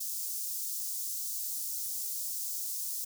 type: high-pass noise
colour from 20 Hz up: white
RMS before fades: -36 dBFS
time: 0-3.05 s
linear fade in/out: 10 ms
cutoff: 5400 Hz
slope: 24 dB/octave
effects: none